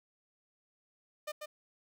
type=tone with echo; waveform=sawtooth; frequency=604 Hz; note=D5; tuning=48 cents sharp; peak=-33 dBFS; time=1.27-1.32 s; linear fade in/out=10 ms; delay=140 ms; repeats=1; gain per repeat=-4 dB; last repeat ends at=1.46 s; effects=none